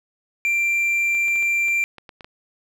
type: tone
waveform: triangle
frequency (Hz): 2363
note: D7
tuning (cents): +10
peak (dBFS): -16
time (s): 0.45-1.84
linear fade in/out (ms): 0
type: clicks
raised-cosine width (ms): 0.3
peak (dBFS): -24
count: 9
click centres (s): 1.15 / 1.282 / 1.358 / 1.426 / 1.683 / 1.983 / 2.092 / 2.208 / 2.245
effects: none